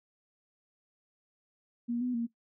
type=tone with pitch steps; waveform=sine; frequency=237.6 / 248.8 / 233.4 Hz; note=A#3 / B3 / A#3; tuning=+33 / +13 / +2 cents; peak=-29 dBFS; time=1.88-2.27 s; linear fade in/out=20 ms; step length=130 ms; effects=noise-tail reverb RT60 0.1 s tail -17 dB re dry